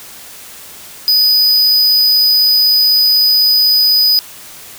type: tone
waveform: square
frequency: 4978 Hz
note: D#8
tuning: in tune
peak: -8 dBFS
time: 1.08-4.19 s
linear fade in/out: 0 ms
effects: white hiss -34 dBFS RMS until 4.78 s